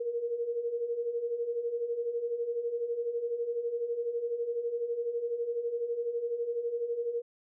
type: beating tone pair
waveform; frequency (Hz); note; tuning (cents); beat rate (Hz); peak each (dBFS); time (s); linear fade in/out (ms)
sine; 462.8 / 474.8; A#4 / A#4; -13 / +32; 12; -37 / -31; 0-7.22; 10
effects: none